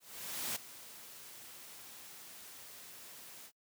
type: noise with ADSR envelope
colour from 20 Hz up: white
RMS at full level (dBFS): -37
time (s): 0-3.52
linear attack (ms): 560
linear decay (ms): 6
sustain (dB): -15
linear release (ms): 69
effects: noise-tail reverb RT60 0.1 s tail -25 dB re dry + high-pass 100 Hz 12 dB/octave